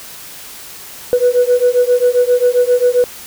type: beating tone pair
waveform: sine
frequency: 488.7 / 496.2 Hz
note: B4 / B4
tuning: -18 / +8 cents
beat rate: 7.5 Hz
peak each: -11 dBFS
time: 1.13-3.04 s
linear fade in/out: 0 ms
effects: tanh soft clip ceiling -4 dBFS + white hiss -33 dBFS RMS until 3.26 s